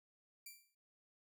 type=tone with exponential decay; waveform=5% pulse; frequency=2349 Hz; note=D7; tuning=in tune; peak=-38 dBFS; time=0.46-0.75 s; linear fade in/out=5 ms; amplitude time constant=63 ms; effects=none